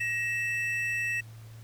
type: tone pair together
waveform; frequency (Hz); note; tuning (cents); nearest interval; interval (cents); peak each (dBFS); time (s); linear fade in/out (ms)
triangle; 1891 / 2641; A#6 / E7; +24 / +3; tritone; 579; -29 / -29; 0-1.21; 10
effects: added 112 Hz sine -44 dBFS peak until 1.63 s + pink hiss -57 dBFS RMS until 1.63 s